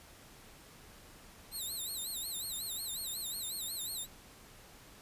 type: tone with vibrato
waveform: 5% pulse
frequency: 3951 Hz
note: B7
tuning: in tune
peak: -30 dBFS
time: 1.51-4.07 s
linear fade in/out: 50 ms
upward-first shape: sine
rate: 5.5 Hz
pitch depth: 160 cents each way
effects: pink hiss -56 dBFS RMS until 5.01 s + resampled to 32000 Hz